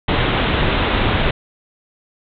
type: low-pass noise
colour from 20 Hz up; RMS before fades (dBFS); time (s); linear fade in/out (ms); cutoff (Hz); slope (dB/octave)
pink; -17; 0.08-1.31; 5; 3800; 96
effects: none